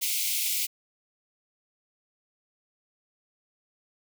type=high-pass noise; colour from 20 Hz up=white; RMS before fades=-28 dBFS; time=0.01-0.67 s; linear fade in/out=20 ms; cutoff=2100 Hz; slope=96 dB/octave; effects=none